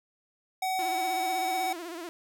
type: tone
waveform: square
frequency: 753 Hz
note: F#5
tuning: 30 cents sharp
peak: -28 dBFS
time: 0.62-1.73 s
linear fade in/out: 5 ms
type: tone with vibrato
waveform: sawtooth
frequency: 340.5 Hz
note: F4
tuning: 44 cents flat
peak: -33 dBFS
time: 0.79-2.09 s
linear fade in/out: 0 ms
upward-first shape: sine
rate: 16 Hz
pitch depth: 100 cents each way
effects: none